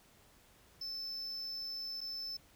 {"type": "tone with dropouts", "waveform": "triangle", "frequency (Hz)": 5274, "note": "E8", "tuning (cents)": 0, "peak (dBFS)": -38, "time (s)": [0.81, 2.37], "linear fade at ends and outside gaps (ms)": 5, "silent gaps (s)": [2.007, 2.012], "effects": ["pink hiss -64 dBFS RMS until 2.55 s"]}